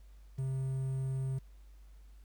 triangle tone with quantisation, 132.7 Hz, C3, 25 cents sharp, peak -30 dBFS, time 0.38-1.39 s, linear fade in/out 10 ms, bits 10, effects added 50 Hz sine -52 dBFS peak until 2.24 s + pink hiss -71 dBFS RMS until 2.24 s

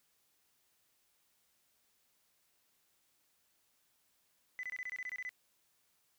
sine tone bursts, 2005 Hz, B6, 26 cents sharp, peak -37 dBFS, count 11, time 4.59-5.292 s, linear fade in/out 0 ms, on 42 ms, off 24 ms, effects tanh soft clip ceiling -35 dBFS + white hiss -75 dBFS RMS until 6.18 s

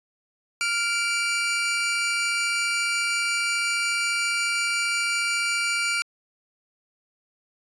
sawtooth tone pair together, 1396.9 / 2330 Hz, F6 / D7, 0 / -14 cents, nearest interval major sixth, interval 886 cents, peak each -23 / -21 dBFS, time 0.61-6.02 s, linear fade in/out 0 ms, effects resampled to 24000 Hz

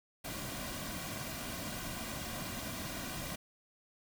pink noise with comb filter, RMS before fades -41 dBFS, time 0.24-3.36 s, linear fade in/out 10 ms, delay 2.3 ms, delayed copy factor -0.6, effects none

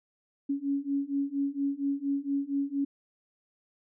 sine beating tone pair, 277.2 / 281.5 Hz, C#4 / C#4, 0 / +27 cents, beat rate 4.3 Hz, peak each -31 / -30 dBFS, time 0.49-2.85 s, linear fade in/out 10 ms, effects none

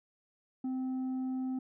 sine tone with tanh clipping, 259 Hz, C4, 17 cents flat, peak -33 dBFS, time 0.64-1.59 s, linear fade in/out 5 ms, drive 4 dB, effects none

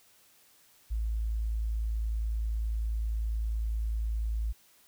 sine tone, 55 Hz, A1, in tune, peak -28 dBFS, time 0.9-4.53 s, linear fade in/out 20 ms, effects white hiss -62 dBFS RMS until 4.87 s

